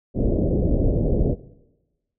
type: low-pass noise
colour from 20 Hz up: pink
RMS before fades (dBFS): -20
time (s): 0.14-1.36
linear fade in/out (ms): 50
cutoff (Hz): 580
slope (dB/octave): 48
effects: noise-tail reverb RT60 1.0 s tail -18 dB re dry